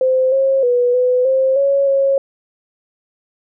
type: tone with pitch steps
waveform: sine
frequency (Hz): 518 / 538 / 489 / 501 / 528 / 555 / 547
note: C5 / C5 / B4 / B4 / C5 / C#5 / C#5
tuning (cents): -17 / +48 / -17 / +25 / +16 / +2 / -23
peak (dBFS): -11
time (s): 0.01-2.18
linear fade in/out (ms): 2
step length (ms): 310
effects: none